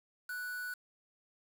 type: tone with quantisation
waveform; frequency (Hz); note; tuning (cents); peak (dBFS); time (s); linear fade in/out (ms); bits
triangle; 1480; F#6; 0; -36; 0.29-0.74; 5; 8
effects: none